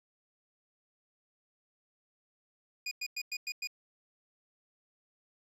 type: tone bursts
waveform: 25% pulse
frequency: 2455 Hz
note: D#7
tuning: 24 cents flat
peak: -30 dBFS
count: 6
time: 2.86-3.673 s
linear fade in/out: 5 ms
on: 53 ms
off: 99 ms
effects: low-pass 12000 Hz 12 dB/octave